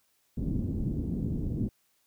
white low-pass noise, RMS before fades -31 dBFS, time 0.37-1.69 s, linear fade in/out 5 ms, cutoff 260 Hz, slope 24 dB/octave, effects white hiss -71 dBFS RMS until 2.06 s

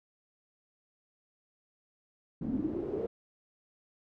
brown noise with band-pass filter sweep, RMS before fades -34 dBFS, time 2.41-3.07 s, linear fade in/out 10 ms, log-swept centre 230 to 470 Hz, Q 8, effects none

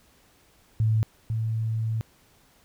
sine tone pair in turn, 110 / 111.66 Hz, A2 / A2, 0 / +26 cents, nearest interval unison, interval 26 cents, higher second, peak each -19 / -24 dBFS, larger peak first, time 0.8-1.03 / 1.3-2.01 s, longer second, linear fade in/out 0 ms, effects pink hiss -60 dBFS RMS until 2.64 s

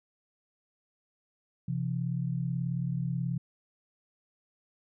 sine tone pair together, 130.9 / 169.39 Hz, C3 / E3, +1 / +47 cents, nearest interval major third, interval 446 cents, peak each -31 / -32 dBFS, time 1.68-3.38 s, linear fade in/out 5 ms, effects none

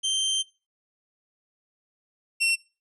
sawtooth tone pair in turn, 3136 / 2716 Hz, G7 / F7, 0 / -49 cents, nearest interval major second, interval 249 cents, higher first, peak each -20 / -17 dBFS, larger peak second, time 0.03-0.43 / 2.4-2.56 s, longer first, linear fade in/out 20 ms, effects noise-tail reverb RT60 0.3 s tail -20 dB re dry + resampled to 24000 Hz

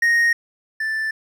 triangle tone pair in turn, 1864.7 / 1763.8 Hz, A#6 / A6, 0 / +4 cents, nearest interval minor second, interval 96 cents, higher first, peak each -12 / -19 dBFS, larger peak first, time 0.02-0.33 / 0.8-1.11 s, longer neither, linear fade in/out 5 ms, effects none

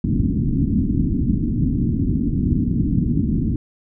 white low-pass noise, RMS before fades -19 dBFS, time 0.04-3.56 s, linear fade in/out 2 ms, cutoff 290 Hz, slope 48 dB/octave, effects none

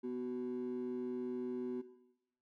triangle ring-modulated tone, 311.1 Hz, D#4, in tune, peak -31 dBFS, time 0.03-1.82 s, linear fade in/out 20 ms, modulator 62.7 Hz, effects noise-tail reverb RT60 0.9 s tail -17 dB re dry + tanh soft clip ceiling -32 dBFS

